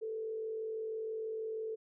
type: tone with frequency modulation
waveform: sine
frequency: 442.1 Hz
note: A4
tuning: 8 cents sharp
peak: -36 dBFS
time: 0.01-1.76 s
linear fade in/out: 20 ms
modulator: 46.2 Hz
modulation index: 0.38
effects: none